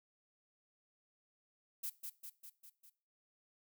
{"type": "noise with echo", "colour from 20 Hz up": "violet", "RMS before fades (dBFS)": -41, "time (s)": [1.83, 1.9], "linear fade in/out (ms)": 10, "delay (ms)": 200, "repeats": 5, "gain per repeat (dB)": -4, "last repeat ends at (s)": 2.9, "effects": ["noise-tail reverb RT60 0.4 s tail -19 dB re dry"]}